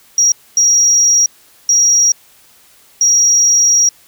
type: tone bursts at uneven times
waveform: sine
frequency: 5690 Hz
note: F8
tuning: 31 cents sharp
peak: -6 dBFS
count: 4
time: 0.18-0.32 / 0.57-1.26 / 1.69-2.12 / 3.01-3.89 s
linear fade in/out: 2 ms
effects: tanh soft clip ceiling -3 dBFS + white hiss -47 dBFS RMS until 4.07 s